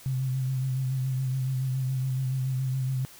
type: tone with vibrato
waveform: sine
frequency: 130.81 Hz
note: C3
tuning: in tune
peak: -25 dBFS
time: 0.06-3.05 s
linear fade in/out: 0 ms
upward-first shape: sine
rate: 7.1 Hz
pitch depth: 36 cents each way
effects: white hiss -50 dBFS RMS until 3.19 s